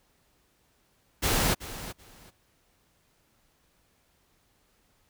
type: noise with echo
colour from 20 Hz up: pink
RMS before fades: -25 dBFS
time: 1.22-1.55 s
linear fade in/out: 20 ms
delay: 380 ms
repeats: 2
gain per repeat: -14 dB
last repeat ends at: 2.31 s
effects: pink hiss -68 dBFS RMS until 5.09 s